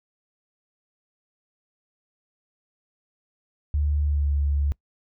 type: tone with pitch glide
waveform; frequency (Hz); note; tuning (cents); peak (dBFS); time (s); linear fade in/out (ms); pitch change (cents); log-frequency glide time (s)
sine; 73.42 to 71.54; D2 to D2; 0 to -45; -20; 3.74-4.72; 0; -45; 4.06-4.28
effects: noise-tail reverb RT60 0.1 s tail -24 dB re dry